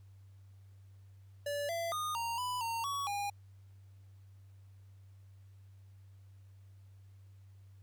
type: tone with pitch steps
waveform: square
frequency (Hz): 577 / 675 / 1228 / 928 / 994 / 918 / 1124 / 812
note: D5 / E5 / D#6 / A#5 / B5 / A#5 / C#6 / G#5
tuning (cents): -31 / +41 / -23 / -8 / +11 / -27 / +24 / -39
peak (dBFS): -35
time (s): 1.46-3.3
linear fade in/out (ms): 5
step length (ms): 230
effects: added 97 Hz sine -54 dBFS peak until 7.82 s + pink hiss -75 dBFS RMS until 7.82 s